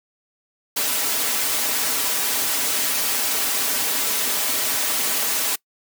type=noise with comb filter; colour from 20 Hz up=white; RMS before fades=-22 dBFS; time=0.76-5.56 s; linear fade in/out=10 ms; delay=5.6 ms; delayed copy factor=-0.7; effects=noise-tail reverb RT60 0.1 s tail -23 dB re dry + high-pass 200 Hz 12 dB/octave